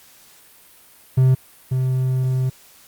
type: tone pair in turn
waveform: triangle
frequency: 130 / 129.44 Hz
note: C3 / C3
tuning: -11 / -18 cents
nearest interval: unison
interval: 7 cents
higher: first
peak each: -9 / -15 dBFS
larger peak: first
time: 1.17-1.35 / 1.71-2.5 s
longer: second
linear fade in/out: 10 ms
effects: white hiss -49 dBFS RMS until 2.87 s + Opus 48 kbps